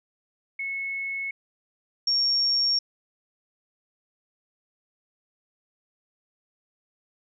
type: tone pair in turn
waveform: sine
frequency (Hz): 2194 / 5529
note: C#7 / F8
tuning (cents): -18 / -18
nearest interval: octave + major third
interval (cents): 1600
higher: second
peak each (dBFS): -28 / -20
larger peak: second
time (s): 0.59-1.31 / 2.07-2.79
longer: neither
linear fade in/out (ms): 5
effects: none